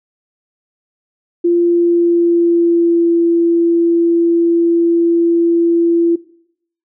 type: tone with pitch glide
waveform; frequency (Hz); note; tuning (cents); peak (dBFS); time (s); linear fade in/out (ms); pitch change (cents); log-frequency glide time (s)
sine; 345.1 to 338.2; F4 to E4; -21 to +44; -9; 1.44-6.16; 10; -35; 1.58-3.13
effects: noise-tail reverb RT60 0.7 s tail -20 dB re dry